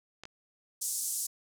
clicks, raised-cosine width 0.2 ms, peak -26 dBFS, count 2, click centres 0.236 / 0.254 s
white band-pass noise, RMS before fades -34 dBFS, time 0.81-1.27 s, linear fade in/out 10 ms, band 6100 to 11000 Hz, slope 24 dB/octave
effects none

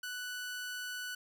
sawtooth tone, 1485 Hz, F#6, 6 cents sharp, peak -35 dBFS, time 0.03-1.15 s, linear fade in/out 5 ms, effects none

